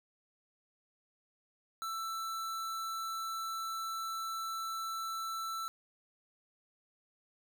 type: tone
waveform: square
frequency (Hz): 1329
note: E6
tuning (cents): +14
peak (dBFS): -37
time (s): 1.82-5.68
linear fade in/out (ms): 0
effects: none